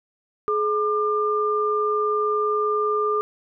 sine tone pair together, 423.7 / 1198.4 Hz, G#4 / D6, +35 / +35 cents, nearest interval octave + tritone, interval 1800 cents, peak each -22 dBFS, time 0.48-3.21 s, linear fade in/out 0 ms, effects none

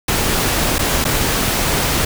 pink noise with dropouts, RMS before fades -17 dBFS, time 0.08-2.05 s, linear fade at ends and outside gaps 5 ms, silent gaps 0.784-0.79 / 1.043-1.05 s, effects none

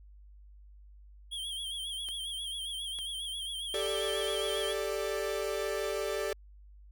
square tone with vibrato, 3237 Hz, G#7, 45 cents flat, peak -36 dBFS, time 1.31-4.74 s, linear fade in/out 20 ms, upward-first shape sine, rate 7.4 Hz, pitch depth 72 cents each way
clicks, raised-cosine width 0.2 ms, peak -30 dBFS, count 3, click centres 2.087 / 2.988 / 3.861 s
45% pulse chord, G suspended second, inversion none, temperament equal with one note detuned, 394.3 / 440 / 587.3 Hz, G4 / A4 / D5, +10 / 0 / 0 cents, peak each -36 dBFS, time 3.74-6.33 s, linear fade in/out 2 ms
effects added 50 Hz sine -51 dBFS peak until 6.91 s

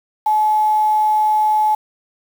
sine tone with quantisation, 856 Hz, A5, 48 cents flat, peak -12 dBFS, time 0.26-1.75 s, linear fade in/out 5 ms, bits 6, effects none

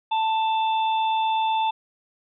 harmonic tone, 884 Hz, A5, 8 cents sharp, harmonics 1 / 3 / 4, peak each -20 / -35 / -33 dBFS, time 0.11-1.71 s, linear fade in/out 10 ms, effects none

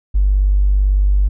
triangle tone, 49 Hz, G1, in tune, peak -6 dBFS, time 0.14-1.29 s, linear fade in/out 20 ms, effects tanh soft clip ceiling -8 dBFS

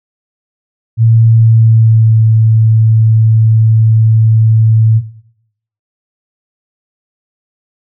sine tone with pitch glide, 113.7 to 111.1 Hz, A#2 to A2, -43 to +17 cents, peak -4 dBFS, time 0.97-5.02 s, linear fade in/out 50 ms, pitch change -40 cents, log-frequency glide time 1.22-2.2 s, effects noise-tail reverb RT60 0.8 s tail -17 dB re dry

